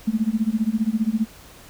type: tone with tremolo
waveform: sine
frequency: 220 Hz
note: A3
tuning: in tune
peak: -15 dBFS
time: 0.07-1.26 s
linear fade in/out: 10 ms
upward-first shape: sine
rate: 15 Hz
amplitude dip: 95%
effects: pink hiss -46 dBFS RMS until 1.69 s